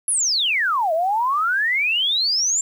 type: exponential two-way sweep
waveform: sine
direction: down then up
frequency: 11175 to 622.3 to 7440 Hz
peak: -17 dBFS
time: 0.08-2.61 s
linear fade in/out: 2 ms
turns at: 0.93 s
effects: 8-bit